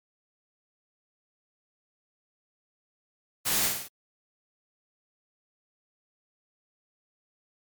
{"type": "noise with echo", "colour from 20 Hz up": "white", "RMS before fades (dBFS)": -27, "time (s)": [3.45, 3.69], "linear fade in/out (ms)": 20, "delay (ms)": 49, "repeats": 4, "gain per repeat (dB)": -4, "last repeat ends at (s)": 3.886, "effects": ["MP3 96 kbps"]}